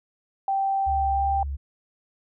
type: tone with pitch glide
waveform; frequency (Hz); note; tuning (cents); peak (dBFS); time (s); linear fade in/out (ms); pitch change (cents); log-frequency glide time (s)
sine; 781 to 787.8; G5 to G5; -7 to +8; -21; 0.48-1.43; 2; +15; 1.03-1.19
type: tone with vibrato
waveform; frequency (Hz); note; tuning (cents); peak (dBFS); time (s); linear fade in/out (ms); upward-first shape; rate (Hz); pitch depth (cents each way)
sine; 70.7; C#2; +35; -27; 0.86-1.57; 20; sine; 2.6; 39
effects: none